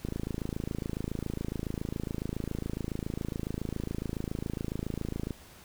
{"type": "click train", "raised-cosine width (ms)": 3, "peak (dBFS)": -20, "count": 144, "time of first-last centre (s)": [0.05, 5.307], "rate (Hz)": 27.2, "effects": ["pink hiss -53 dBFS RMS until 5.64 s"]}